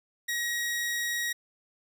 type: tone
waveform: sawtooth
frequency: 1897 Hz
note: A#6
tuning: 30 cents sharp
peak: -25 dBFS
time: 0.28-1.33 s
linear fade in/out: 10 ms
effects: none